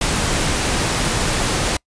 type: noise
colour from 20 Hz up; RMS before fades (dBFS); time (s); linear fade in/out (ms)
pink; -19; 0.01-1.77; 5
effects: noise-tail reverb RT60 0.1 s tail -26 dB re dry + resampled to 22050 Hz